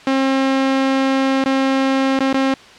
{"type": "tone with dropouts", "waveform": "sawtooth", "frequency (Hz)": 267.9, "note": "C4", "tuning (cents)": 41, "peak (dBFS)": -10, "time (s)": [0.07, 2.54], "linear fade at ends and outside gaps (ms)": 2, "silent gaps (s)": [[1.44, 1.459], [2.191, 2.205], [2.329, 2.342]], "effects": ["white hiss -41 dBFS RMS until 2.78 s", "low-pass 4000 Hz 12 dB/octave"]}